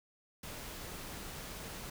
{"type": "noise", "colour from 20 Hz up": "pink", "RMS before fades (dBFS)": -45, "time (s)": [0.43, 1.9], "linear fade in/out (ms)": 5, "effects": []}